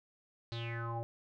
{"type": "tone with low-pass filter sweep", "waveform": "square", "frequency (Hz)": 116.54, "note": "A#2", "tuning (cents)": 0, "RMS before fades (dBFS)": -39, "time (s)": [0.52, 1.03], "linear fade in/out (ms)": 0, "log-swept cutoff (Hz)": [4300, 650], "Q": 7.8, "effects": []}